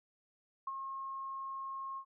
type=tone with ADSR envelope; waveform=sine; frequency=1078 Hz; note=C#6; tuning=49 cents flat; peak=-34 dBFS; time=0.67-2.05 s; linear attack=5 ms; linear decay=32 ms; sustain=-5 dB; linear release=77 ms; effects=none